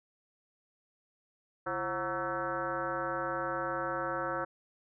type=tone with frequency modulation; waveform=sine; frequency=929 Hz; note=A#5; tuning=6 cents flat; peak=-31 dBFS; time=1.66-4.45 s; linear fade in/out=10 ms; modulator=197 Hz; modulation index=3.1; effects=none